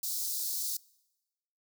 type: high-pass noise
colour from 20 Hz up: white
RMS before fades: -34 dBFS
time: 0.03-0.77 s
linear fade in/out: 5 ms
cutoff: 4100 Hz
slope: 48 dB/octave
effects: noise-tail reverb RT60 1.0 s tail -24 dB re dry